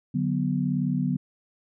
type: chord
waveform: sine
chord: B minor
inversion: first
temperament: equal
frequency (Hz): 146.83 / 185 / 246.9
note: D3 / F#3 / B3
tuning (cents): 0 / 0 / 0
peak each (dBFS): -27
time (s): 0.14-1.17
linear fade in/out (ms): 10
effects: none